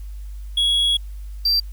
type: tone pair in turn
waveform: triangle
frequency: 3336 / 4699 Hz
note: G#7 / D8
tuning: +7 / 0 cents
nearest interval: tritone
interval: 593 cents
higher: second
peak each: -14 dBFS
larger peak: neither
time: 0.57-0.97 / 1.45-1.6 s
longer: first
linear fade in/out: 5 ms
effects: added 50 Hz sine -30 dBFS peak until 1.72 s + white hiss -56 dBFS RMS until 1.72 s